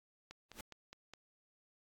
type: click train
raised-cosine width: 0.2 ms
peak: -33 dBFS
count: 5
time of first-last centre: 0.31-1.136 s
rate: 4.84 Hz
type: noise with exponential growth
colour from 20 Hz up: pink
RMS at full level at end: -42 dBFS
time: 0.49-0.61 s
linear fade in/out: 5 ms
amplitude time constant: 24 ms
effects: AAC 64 kbps